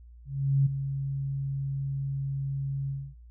sine tone with ADSR envelope, 137.6 Hz, C#3, 12 cents flat, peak -18 dBFS, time 0.25-3.15 s, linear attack 410 ms, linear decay 11 ms, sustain -10 dB, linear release 260 ms, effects noise-tail reverb RT60 0.2 s tail -26 dB re dry + added 59 Hz sine -47 dBFS peak until 3.3 s

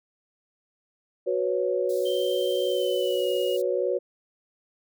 sine chord, F# suspended fourth, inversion none, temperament just, 370 / 493.3 / 555 Hz, F#4 / B4 / C#5, 0 / -2 / +2 cents, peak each -27 dBFS, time 1.26-3.99 s, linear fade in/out 20 ms
white high-pass noise, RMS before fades -45 dBFS, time 1.89-3.62 s, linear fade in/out 5 ms, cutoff 3600 Hz, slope 96 dB/octave
sine tone with pitch glide, 3136 to 2876 Hz, G7 to F#7, 0 to -50 cents, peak -34 dBFS, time 2.05-3.57 s, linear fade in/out 10 ms, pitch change -150 cents, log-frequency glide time 2.66-3.28 s
effects none

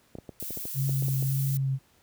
clicks, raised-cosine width 2 ms, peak -25 dBFS, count 11, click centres 0.153 / 0.186 / 0.292 / 0.426 / 0.506 / 0.573 / 0.654 / 0.894 / 1.024 / 1.084 / 1.226 s
violet noise, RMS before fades -36 dBFS, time 0.4-1.57 s, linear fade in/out 0 ms
sine tone with vibrato, 135.3 Hz, C#3, 42 cents flat, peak -24 dBFS, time 0.74-1.79 s, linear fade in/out 50 ms, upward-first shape sine, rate 1.7 Hz, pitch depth 20 cents each way
effects pink hiss -63 dBFS RMS until 2.02 s + high-pass 60 Hz 12 dB/octave

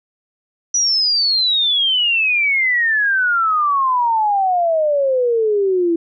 sine exponential sweep, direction down, 5920 to 329.6 Hz, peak -13 dBFS, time 0.74-5.96 s, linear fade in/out 5 ms, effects none

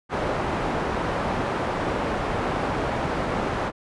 white low-pass noise, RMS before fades -26 dBFS, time 0.09-3.72 s, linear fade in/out 50 ms, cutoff 940 Hz, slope 12 dB/octave, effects resampled to 24000 Hz

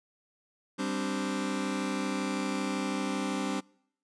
sawtooth chord, G suspended fourth, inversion none, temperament just, 196 / 261.3 / 294 Hz, G3 / C4 / D4, 0 / -2 / +2 cents, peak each -30 dBFS, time 0.78-3.61 s, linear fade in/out 20 ms, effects noise-tail reverb RT60 0.7 s tail -26 dB re dry + resampled to 22050 Hz

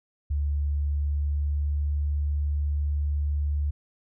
sine tone with pitch glide, 72.4 to 72.99 Hz, D2 to D2, -24 to -10 cents, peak -23 dBFS, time 0.3-3.71 s, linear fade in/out 10 ms, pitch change +14 cents, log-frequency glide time 0.79-1.94 s, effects none

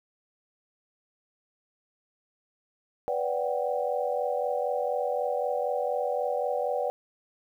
sine chord, G major seventh, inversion first, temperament equal with one note detuned, 493.9 / 578.9 / 740 / 784 Hz, B4 / D5 / F#5 / G5, 0 / -25 / 0 / 0 cents, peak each -30 / -30 / -33 / -34 dBFS, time 3.08-6.9 s, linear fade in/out 0 ms, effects 10-bit

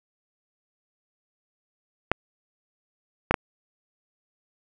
clicks, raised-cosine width 0.5 ms, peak -4 dBFS, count 3, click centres 2.116 / 3.31 / 3.342 s, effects none

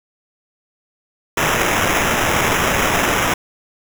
violet noise with sample-and-hold, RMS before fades -17 dBFS, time 1.37-3.34 s, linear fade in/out 5 ms, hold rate 4410 Hz, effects none

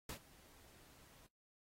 pink noise with ADSR envelope, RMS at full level -45 dBFS, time 0.09-1.27 s, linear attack 4 ms, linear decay 90 ms, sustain -20 dB, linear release 9 ms, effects noise-tail reverb RT60 0.2 s tail -23 dB re dry + AAC 48 kbps

